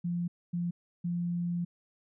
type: tone bursts at uneven times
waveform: sine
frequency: 173.6 Hz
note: F3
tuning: 10 cents flat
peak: -29 dBFS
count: 3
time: 0.04-0.28 / 0.53-0.71 / 1.04-1.65 s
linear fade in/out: 10 ms
effects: none